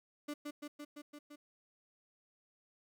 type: tone with echo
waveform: 35% pulse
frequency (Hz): 294.1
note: D4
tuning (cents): +3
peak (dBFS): -37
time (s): 0.28-0.34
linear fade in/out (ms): 10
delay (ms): 170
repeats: 6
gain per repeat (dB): -2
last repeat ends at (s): 1.36
effects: none